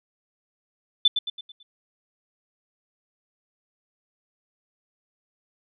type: tone with echo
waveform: sine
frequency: 3520 Hz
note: A7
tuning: in tune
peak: -13 dBFS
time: 1.05-1.08 s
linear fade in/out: 5 ms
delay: 110 ms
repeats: 5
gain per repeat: -7 dB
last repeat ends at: 1.63 s
effects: none

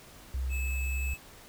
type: tone with pitch glide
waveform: sine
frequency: 64.6 to 65.81 Hz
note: C2 to C2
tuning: -21 to +11 cents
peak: -29 dBFS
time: 0.34-1.14 s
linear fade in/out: 5 ms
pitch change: +32 cents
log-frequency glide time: 0.61-1.01 s
type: tone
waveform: square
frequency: 2600 Hz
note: E7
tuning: 24 cents flat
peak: -37 dBFS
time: 0.49-1.18 s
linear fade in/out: 50 ms
effects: pink hiss -52 dBFS RMS until 1.48 s

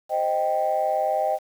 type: chord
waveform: sine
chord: C minor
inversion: none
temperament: equal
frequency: 523.3 / 622.3 / 784 Hz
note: C5 / Eb5 / G5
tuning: 0 / 0 / 0 cents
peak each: -28 / -23 / -23 dBFS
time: 0.09-1.39 s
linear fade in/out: 50 ms
effects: tanh soft clip ceiling -13 dBFS + 8-bit

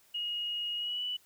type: tone with pitch glide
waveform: sine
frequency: 2878 to 2964 Hz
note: F#7 to F#7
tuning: -49 to +2 cents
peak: -32 dBFS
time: 0.14-1.17 s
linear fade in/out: 10 ms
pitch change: +51 cents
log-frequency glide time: 0.76-1.03 s
effects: white hiss -64 dBFS RMS until 1.25 s

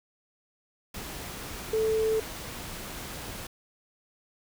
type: tone in noise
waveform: sine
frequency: 440 Hz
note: A4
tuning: in tune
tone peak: -23 dBFS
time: 1.73-2.2 s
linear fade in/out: 5 ms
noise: pink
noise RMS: -39 dBFS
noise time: 0.94-3.47 s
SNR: +13 dB
effects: none

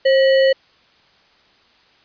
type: tone with sample-and-hold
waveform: sine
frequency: 534 Hz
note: C5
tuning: 35 cents sharp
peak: -10 dBFS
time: 0.05-0.53 s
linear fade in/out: 10 ms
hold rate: 2450 Hz
effects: white hiss -54 dBFS RMS until 2.04 s + resampled to 11025 Hz

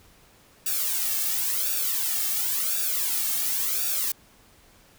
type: noise with flanger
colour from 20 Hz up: blue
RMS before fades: -26 dBFS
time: 0.66-4.12 s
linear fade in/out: 5 ms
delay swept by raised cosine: 0.96 to 2.06 ms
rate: 0.94 Hz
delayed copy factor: -0.85
effects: pink hiss -56 dBFS RMS until 4.98 s

